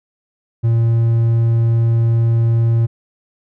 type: tone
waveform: triangle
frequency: 115.3 Hz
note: A#2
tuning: 19 cents flat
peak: -9 dBFS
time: 0.63-2.87 s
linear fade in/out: 20 ms
effects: none